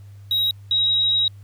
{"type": "tone pair in turn", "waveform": ["triangle", "sine"], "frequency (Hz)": [3822, 3822], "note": ["A#7", "A#7"], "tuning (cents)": [43, 43], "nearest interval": "unison", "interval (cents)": 0, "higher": "neither", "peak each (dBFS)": -16, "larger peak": "neither", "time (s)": [[0.31, 0.51], [0.71, 1.28]], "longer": "second", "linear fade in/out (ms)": 2, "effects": ["added 100 Hz sine -39 dBFS peak until 1.43 s", "pink hiss -60 dBFS RMS until 1.43 s"]}